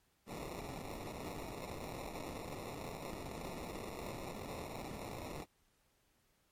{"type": "noise with sample-and-hold", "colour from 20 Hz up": "blue", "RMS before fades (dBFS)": -45, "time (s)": [0.26, 5.46], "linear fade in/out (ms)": 50, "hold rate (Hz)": 1575, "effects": ["pink hiss -75 dBFS RMS until 6.51 s", "MP3 64 kbps"]}